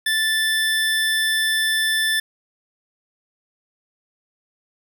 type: tone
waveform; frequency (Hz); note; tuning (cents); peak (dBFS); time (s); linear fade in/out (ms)
25% pulse; 1760; A6; 0; -14; 0.06-2.2; 5
effects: none